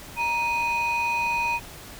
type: tone pair together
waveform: sine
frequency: 939.3 / 2489 Hz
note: A#5 / D#7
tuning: +13 / 0 cents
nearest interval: octave + perfect fourth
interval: 1687 cents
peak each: -23 dBFS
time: 0.16-1.6 s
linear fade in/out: 50 ms
effects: tanh soft clip ceiling -19 dBFS + pink hiss -42 dBFS RMS until 1.99 s